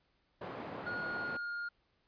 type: band-pass noise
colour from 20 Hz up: white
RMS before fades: -44 dBFS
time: 0.41-1.37 s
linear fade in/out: 5 ms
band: 120 to 900 Hz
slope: 12 dB/octave
type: tone with pitch glide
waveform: triangle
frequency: 1436 to 1415.4 Hz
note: F6 to F6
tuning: +48 to +23 cents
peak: -35 dBFS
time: 0.86-1.69 s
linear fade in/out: 10 ms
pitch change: -25 cents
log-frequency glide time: 1.05-1.51 s
effects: pink hiss -75 dBFS RMS until 2.07 s + resampled to 11025 Hz